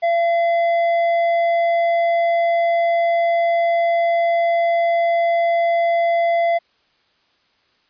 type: tone with hard clipping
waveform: sine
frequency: 680 Hz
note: F5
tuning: 46 cents flat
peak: -16 dBFS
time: 0.02-6.59 s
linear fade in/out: 20 ms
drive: 6 dB
effects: white hiss -61 dBFS RMS until 7.89 s + resampled to 11025 Hz